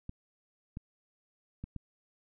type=clicks; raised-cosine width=5 ms; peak=-27 dBFS; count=4; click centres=0.094 / 0.771 / 1.64 / 1.763 s; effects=none